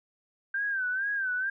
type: tone with vibrato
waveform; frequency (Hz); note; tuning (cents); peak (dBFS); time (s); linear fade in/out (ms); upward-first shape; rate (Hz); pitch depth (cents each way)
sine; 1565; G6; -3; -27; 0.54-1.5; 5; sine; 2.2; 100
effects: none